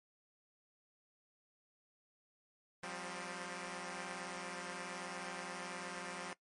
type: chord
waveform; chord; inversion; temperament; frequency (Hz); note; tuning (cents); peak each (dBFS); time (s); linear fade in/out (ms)
5% pulse; F suspended second; none; equal with one note detuned; 177.26 / 196 / 261.6; F3 / G3 / C4; +26 / 0 / 0; -34 / -37 / -39; 2.83-6.33; 2
effects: noise-tail reverb RT60 0.1 s tail -19 dB re dry + MP3 48 kbps